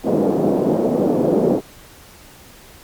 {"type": "band-pass noise", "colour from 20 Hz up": "white", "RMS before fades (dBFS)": -17, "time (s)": [0.03, 1.61], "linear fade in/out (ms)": 50, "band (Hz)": [170, 520], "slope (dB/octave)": 24, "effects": ["pink hiss -44 dBFS RMS until 2.83 s", "Opus 48 kbps"]}